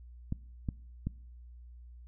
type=clicks; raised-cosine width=5 ms; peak=-20 dBFS; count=3; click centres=0.324 / 0.688 / 1.07 s; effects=noise-tail reverb RT60 0.7 s tail -24 dB re dry + added 60 Hz sine -48 dBFS peak until 2.07 s